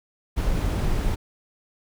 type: noise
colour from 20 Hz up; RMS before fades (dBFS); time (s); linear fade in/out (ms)
brown; -23; 0.36-1.16; 20
effects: none